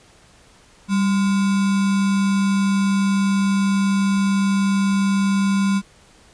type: tone with sample-and-hold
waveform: sine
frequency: 196 Hz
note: G3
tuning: in tune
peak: -15 dBFS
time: 0.88-5.82 s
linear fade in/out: 50 ms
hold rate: 1225 Hz
effects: pink hiss -51 dBFS RMS until 6.33 s + resampled to 22050 Hz